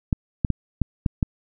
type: clicks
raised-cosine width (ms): 5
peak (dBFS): -7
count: 6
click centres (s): 0.128 / 0.448 / 0.503 / 0.817 / 1.062 / 1.228
effects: none